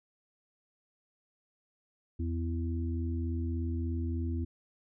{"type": "harmonic tone", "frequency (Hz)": 83.4, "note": "E2", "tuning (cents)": 21, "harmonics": [1, 3, 4], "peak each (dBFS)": [-31, -38, -41], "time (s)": [2.19, 4.45], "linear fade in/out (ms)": 10, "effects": []}